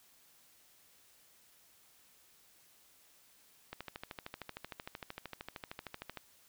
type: click train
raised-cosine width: 0.3 ms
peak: -26 dBFS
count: 33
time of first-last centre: 3.73-6.173 s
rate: 13.1 Hz
effects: white hiss -65 dBFS RMS until 6.48 s